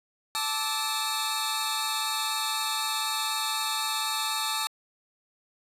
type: tone cluster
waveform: sawtooth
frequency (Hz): 877 / 1168 / 1307 / 3740 / 4324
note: A5 / D6 / E6 / A#7 / C#8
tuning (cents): -6 / -10 / -15 / +5 / -44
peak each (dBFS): -29 / -31 / -33 / -30 / -30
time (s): 0.35-4.67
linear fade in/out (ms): 0
effects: resampled to 32000 Hz